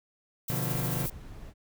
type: noise with tremolo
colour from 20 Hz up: violet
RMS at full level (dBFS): -34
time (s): 0.48-1.1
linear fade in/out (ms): 5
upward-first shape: sine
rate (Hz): 14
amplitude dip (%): 35
type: chord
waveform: 40% pulse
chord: B diminished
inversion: none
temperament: equal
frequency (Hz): 123.47 / 146.83 / 174.61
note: B2 / D3 / F3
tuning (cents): 0 / 0 / 0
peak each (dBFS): -32 / -34 / -35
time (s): 0.5-1.06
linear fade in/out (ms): 0
type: noise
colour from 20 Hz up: brown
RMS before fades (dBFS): -44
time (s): 0.69-1.54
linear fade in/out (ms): 50
effects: none